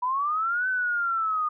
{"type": "linear two-way sweep", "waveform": "sine", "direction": "up then down", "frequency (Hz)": [973, 1528, 1218], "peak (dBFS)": -23, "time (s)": [0.02, 1.49], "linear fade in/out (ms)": 10, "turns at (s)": 0.68, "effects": []}